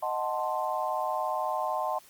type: chord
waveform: sine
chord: D# diminished seventh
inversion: none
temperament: equal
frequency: 622.3 / 740 / 880 / 1046.5 Hz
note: D#5 / F#5 / A5 / C6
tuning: 0 / 0 / 0 / 0 cents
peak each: -33 dBFS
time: 0.02-1.99 s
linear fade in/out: 10 ms
effects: white hiss -56 dBFS RMS until 2.09 s + Opus 24 kbps